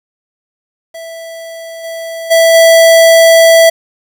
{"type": "tone with level steps", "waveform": "square", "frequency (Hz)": 659.3, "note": "E5", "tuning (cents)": 0, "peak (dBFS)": [-25, -21, -5, -3], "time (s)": [0.94, 3.7], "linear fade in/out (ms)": 10, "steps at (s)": [1.83, 2.3, 2.53], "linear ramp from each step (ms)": 20, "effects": ["7-bit"]}